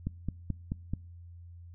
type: click train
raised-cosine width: 5 ms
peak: -19 dBFS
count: 5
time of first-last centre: 0.07-0.936 s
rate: 4.62 Hz
effects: noise-tail reverb RT60 0.5 s tail -25 dB re dry + added 86 Hz sine -46 dBFS peak until 1.74 s